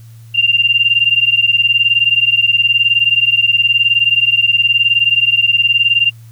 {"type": "beating tone pair", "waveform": "sine", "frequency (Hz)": [2778, 2797], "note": ["F7", "F7"], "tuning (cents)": [-10, 2], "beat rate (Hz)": 19, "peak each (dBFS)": -12, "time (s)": [0.34, 6.11], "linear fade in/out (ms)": 20, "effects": ["added 114 Hz sine -34 dBFS peak until 6.31 s", "white hiss -51 dBFS RMS until 6.31 s"]}